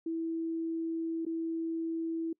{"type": "tone with dropouts", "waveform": "sine", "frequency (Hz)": 328, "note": "E4", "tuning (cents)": -9, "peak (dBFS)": -31, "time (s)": [0.06, 2.33], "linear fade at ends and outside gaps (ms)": 5, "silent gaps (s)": [1.252, 1.264], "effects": ["noise-tail reverb RT60 0.1 s tail -24 dB re dry"]}